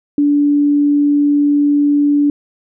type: tone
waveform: sine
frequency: 289.8 Hz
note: D4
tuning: 23 cents flat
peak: -9 dBFS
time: 0.18-2.3 s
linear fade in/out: 2 ms
effects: none